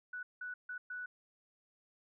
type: tone bursts at uneven times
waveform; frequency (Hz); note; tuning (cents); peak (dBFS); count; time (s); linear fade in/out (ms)
sine; 1480; F#6; 0; -40; 4; 0.13-0.23 / 0.41-0.54 / 0.69-0.78 / 0.9-1.06; 5
effects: none